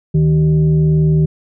sine tone with frequency modulation, 155.56 Hz, D#3, in tune, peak -9 dBFS, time 0.14-1.26 s, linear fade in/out 10 ms, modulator 229 Hz, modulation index 0.46, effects none

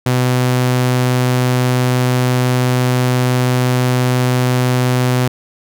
sawtooth tone, 125.9 Hz, B2, 34 cents sharp, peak -8 dBFS, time 0.06-5.28 s, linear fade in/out 5 ms, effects none

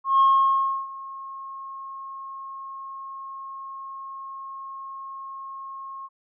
sine tone with ADSR envelope, 1081 Hz, C#6, 44 cents flat, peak -12 dBFS, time 0.04-6.09 s, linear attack 160 ms, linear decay 670 ms, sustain -22 dB, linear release 38 ms, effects tanh soft clip ceiling -11 dBFS

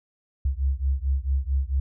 sine beating tone pair, 65.7 / 70.2 Hz, C2 / C#2, +8 / +22 cents, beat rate 4.5 Hz, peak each -24 / -25 dBFS, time 0.45-1.8 s, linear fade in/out 5 ms, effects none

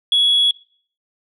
sine tone, 3361 Hz, G#7, 20 cents sharp, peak -10 dBFS, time 0.12-0.51 s, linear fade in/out 2 ms, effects noise-tail reverb RT60 0.5 s tail -22 dB re dry + tanh soft clip ceiling -9 dBFS

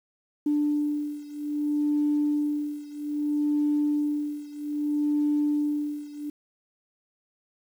sine beating tone pair, 295.1 / 295.72 Hz, D4 / D4, +8 / +12 cents, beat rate 0.62 Hz, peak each -25 / -27 dBFS, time 0.46-6.3 s, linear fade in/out 5 ms, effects tanh soft clip ceiling -16 dBFS + 9-bit

